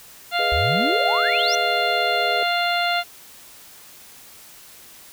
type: harmonic tone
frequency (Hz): 698.5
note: F5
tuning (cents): 0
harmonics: 1 / 2 / 3 / 4 / 5 / 6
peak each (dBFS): -22 / -25 / -27 / -28 / -29 / -30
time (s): 0.31-3.04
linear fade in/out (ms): 50
type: chord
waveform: sine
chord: G# minor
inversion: none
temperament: equal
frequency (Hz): 415.3 / 493.9 / 622.3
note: G#4 / B4 / D#5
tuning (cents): 0 / 0 / 0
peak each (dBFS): -30 / -29 / -29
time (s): 0.39-2.43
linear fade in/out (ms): 2
type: exponential sweep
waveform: sine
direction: up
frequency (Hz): 61.74 to 6090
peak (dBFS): -22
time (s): 0.52-1.55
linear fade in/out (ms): 0
effects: white hiss -45 dBFS RMS until 5.12 s